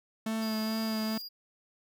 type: tone with vibrato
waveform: 45% pulse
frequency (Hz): 220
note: A3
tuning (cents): 0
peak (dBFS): -30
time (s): 0.26-1.18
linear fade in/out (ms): 5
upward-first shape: sine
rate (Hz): 2.3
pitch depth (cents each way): 17
type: tone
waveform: square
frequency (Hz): 4835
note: D8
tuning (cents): +50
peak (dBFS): -40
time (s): 0.41-1.29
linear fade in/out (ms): 20
type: noise with exponential growth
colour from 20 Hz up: violet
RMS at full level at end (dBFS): -47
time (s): 0.81-1.22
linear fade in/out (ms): 5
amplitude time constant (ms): 87
effects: none